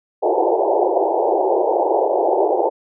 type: band-pass noise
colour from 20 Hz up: pink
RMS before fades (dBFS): -17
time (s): 0.22-2.7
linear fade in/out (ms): 20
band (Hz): 340 to 900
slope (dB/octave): 96
effects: none